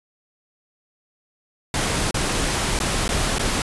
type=noise with dropouts; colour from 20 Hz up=pink; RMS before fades=-22 dBFS; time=1.74-3.62 s; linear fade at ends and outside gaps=2 ms; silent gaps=2.11-2.143 / 2.79-2.801 / 3.08-3.09 / 3.384-3.393 s; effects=resampled to 24000 Hz